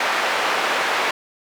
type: band-pass noise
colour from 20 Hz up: white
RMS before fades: -21 dBFS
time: 0-1.11 s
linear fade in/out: 5 ms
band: 480 to 1900 Hz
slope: 12 dB/octave
effects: none